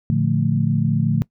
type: chord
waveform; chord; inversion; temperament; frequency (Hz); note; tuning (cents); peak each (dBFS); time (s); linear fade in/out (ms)
sine; Bb major seventh; none; equal with one note detuned; 113.62 / 146.83 / 174.61 / 220; Bb2 / D3 / F3 / A3; -44 / 0 / 0 / 0; -22 / -19 / -23 / -22; 0.1-1.22; 0
effects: noise-tail reverb RT60 0.1 s tail -21 dB re dry